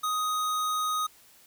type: tone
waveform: square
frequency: 1250 Hz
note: D#6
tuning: 8 cents sharp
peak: -27 dBFS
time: 0.03-1.07 s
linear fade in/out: 10 ms
effects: white hiss -57 dBFS RMS until 1.46 s